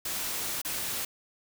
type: noise with dropouts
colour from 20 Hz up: white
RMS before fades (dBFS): -33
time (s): 0.05-1.05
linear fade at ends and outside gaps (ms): 5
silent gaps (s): 0.617-0.648
effects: none